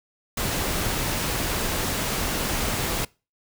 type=noise; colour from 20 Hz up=pink; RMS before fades=-26 dBFS; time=0.37-3.05 s; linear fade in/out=5 ms; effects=noise-tail reverb RT60 0.3 s tail -24 dB re dry